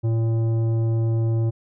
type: tone with tanh clipping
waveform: sine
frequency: 113.6 Hz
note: A#2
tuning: 44 cents flat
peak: -20 dBFS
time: 0.03-1.51 s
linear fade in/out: 20 ms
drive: 11 dB
effects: none